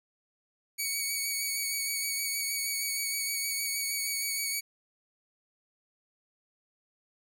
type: tone with vibrato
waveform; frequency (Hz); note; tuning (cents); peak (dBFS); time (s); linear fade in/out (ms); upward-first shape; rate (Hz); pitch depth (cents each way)
10% pulse; 2245; C#7; +21; -21; 0.78-4.61; 20; sine; 6.4; 20
effects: none